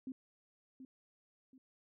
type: tone with echo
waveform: sine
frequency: 260.9 Hz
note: C4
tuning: 5 cents flat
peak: -40 dBFS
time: 0.07-0.12 s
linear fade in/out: 2 ms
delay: 730 ms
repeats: 2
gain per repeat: -9 dB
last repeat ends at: 1.58 s
effects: none